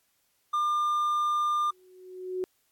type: tone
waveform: triangle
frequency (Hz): 1200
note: D6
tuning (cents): +37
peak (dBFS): -22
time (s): 0.53-1.71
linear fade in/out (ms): 10
type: tone with exponential growth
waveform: sine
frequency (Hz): 368.9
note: F#4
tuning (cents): -5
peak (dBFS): -26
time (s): 1.61-2.44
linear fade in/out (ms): 0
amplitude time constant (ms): 180
effects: white hiss -71 dBFS RMS until 2.71 s + AAC 64 kbps